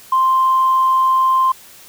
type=tone; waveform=sine; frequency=1046.5 Hz; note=C6; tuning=in tune; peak=-10 dBFS; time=0.12-1.52 s; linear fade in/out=5 ms; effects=tanh soft clip ceiling -6 dBFS + white hiss -42 dBFS RMS until 1.88 s